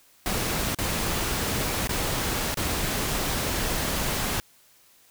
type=noise with dropouts; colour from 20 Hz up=pink; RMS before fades=-27 dBFS; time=0.26-4.4 s; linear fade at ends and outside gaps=0 ms; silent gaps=0.747-0.787 / 1.873-1.893 / 2.543-2.572 s; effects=white hiss -58 dBFS RMS until 5.1 s